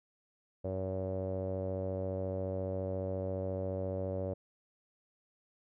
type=tone with low-pass filter; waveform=sawtooth; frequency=94.4 Hz; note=F#2; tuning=35 cents sharp; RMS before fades=-36 dBFS; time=0.64-4.34 s; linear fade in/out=10 ms; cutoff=550 Hz; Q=6.7; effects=none